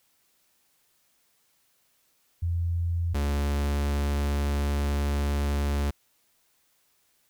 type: tone pair in turn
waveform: sine / 45% pulse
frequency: 85.5 / 71.61 Hz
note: F2 / D2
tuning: -36 / -43 cents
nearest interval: minor third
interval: 307 cents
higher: first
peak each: -24 dBFS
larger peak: neither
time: 2.42-3.14 / 3.14-5.91 s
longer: second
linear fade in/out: 10 ms
effects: white hiss -68 dBFS RMS until 7.29 s